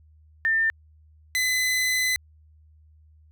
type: tone pair in turn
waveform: sine / sawtooth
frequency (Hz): 1798 / 2018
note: A6 / B6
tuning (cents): +37 / +37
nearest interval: major second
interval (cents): 200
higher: second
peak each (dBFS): -19 / -18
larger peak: second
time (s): 0.45-0.7 / 1.35-2.16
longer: second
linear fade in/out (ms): 0
effects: added 77 Hz sine -52 dBFS peak until 3.31 s